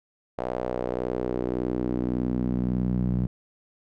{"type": "tone with band-pass filter sweep", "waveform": "sawtooth", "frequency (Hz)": 61.8, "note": "B1", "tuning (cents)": 2, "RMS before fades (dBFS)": -27, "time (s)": [0.38, 3.27], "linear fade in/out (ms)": 5, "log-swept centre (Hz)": [630, 160], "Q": 2.3, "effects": []}